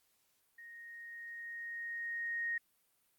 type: tone with level ramp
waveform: sine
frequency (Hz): 1864.7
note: A#6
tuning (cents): 0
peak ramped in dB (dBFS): -50 to -33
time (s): 0.58-2.58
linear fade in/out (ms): 5
effects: white hiss -75 dBFS RMS until 3.18 s + Opus 48 kbps